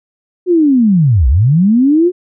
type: linear two-way sweep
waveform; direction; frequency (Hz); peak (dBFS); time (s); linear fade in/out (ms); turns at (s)
sine; down then up; 370 to 56.9 to 370; -6; 0.46-2.12; 50; 1.28
effects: none